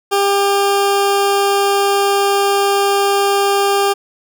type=tone; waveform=20% pulse; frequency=399.2 Hz; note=G4; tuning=32 cents sharp; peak=-7 dBFS; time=0.11-3.94 s; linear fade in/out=20 ms; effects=none